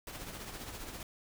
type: noise with tremolo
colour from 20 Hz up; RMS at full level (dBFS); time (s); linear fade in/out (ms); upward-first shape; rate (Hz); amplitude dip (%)
pink; -42; 0.07-1.03; 2; triangle; 15; 55
effects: none